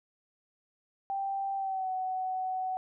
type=tone with pitch glide; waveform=sine; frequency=784 to 748.2 Hz; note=G5 to F#5; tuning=0 to +19 cents; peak=-30 dBFS; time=1.1-2.77 s; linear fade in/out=0 ms; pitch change=-81 cents; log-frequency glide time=1.56-1.9 s; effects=none